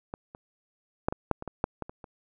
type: clicks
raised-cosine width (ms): 1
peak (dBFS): -21 / -29 / -10 / -17 / -9 / -23 / -21 / -10 / -19 / -26 / -29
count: 11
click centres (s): 0.139 / 0.349 / 1.085 / 1.125 / 1.313 / 1.424 / 1.477 / 1.641 / 1.823 / 1.895 / 2.042
effects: none